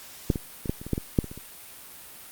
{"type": "clicks", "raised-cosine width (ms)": 3, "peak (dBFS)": [-7, -15, -20, -11, -25, -23, -10, -15, -6, -22, -25, -26], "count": 12, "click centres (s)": [0.302, 0.358, 0.658, 0.695, 0.815, 0.866, 0.933, 0.979, 1.188, 1.243, 1.315, 1.376], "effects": ["white hiss -45 dBFS RMS until 2.31 s", "Opus 48 kbps"]}